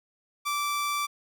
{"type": "tone", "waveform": "sawtooth", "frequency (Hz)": 1166, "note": "D6", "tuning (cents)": -13, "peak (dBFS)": -23, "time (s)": [0.45, 1.07], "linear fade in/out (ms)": 20, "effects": []}